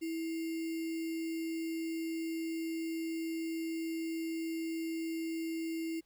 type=tone with sample-and-hold; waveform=sine; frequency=326.6 Hz; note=E4; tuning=16 cents flat; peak=-34 dBFS; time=0.01-6.01 s; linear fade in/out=20 ms; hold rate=2450 Hz; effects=pink hiss -75 dBFS RMS until 6.05 s